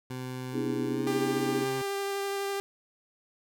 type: tone with pitch glide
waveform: 20% pulse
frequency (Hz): 127.9 to 133.1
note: C3 to C3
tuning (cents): -39 to +30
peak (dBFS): -30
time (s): 0.1-1.82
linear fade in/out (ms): 5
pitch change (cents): +69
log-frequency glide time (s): 0.88-1.06
type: chord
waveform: sine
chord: E dominant seventh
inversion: second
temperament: just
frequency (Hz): 247.2 / 296.7 / 329.6 / 412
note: B3 / D4 / E4 / G#4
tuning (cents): +2 / +18 / 0 / -14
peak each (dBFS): -34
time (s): 0.52-1.66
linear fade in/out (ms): 50
type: tone with vibrato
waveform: sawtooth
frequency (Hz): 397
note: G4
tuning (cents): +22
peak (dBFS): -26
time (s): 1.07-2.6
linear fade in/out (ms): 0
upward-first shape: sine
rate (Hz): 12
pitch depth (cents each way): 9
effects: none